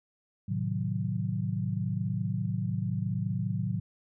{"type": "chord", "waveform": "sine", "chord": "A diminished seventh", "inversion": "none", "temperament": "equal", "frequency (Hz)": [110, 130.81, 155.56, 185], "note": ["A2", "C3", "Eb3", "Gb3"], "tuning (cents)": [0, 0, 0, 0], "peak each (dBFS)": [-32, -35, -35, -33], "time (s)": [0.48, 3.8], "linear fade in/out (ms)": 10, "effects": []}